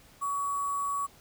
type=tone with sample-and-hold; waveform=sine; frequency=1130 Hz; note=C#6; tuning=33 cents sharp; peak=-28 dBFS; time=0.21-1.07 s; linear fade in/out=20 ms; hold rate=8820 Hz; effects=pink hiss -57 dBFS RMS until 1.2 s